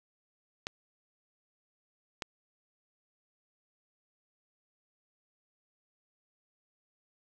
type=clicks; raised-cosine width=0.2 ms; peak=-17 dBFS; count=2; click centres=0.669 / 2.222 s; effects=none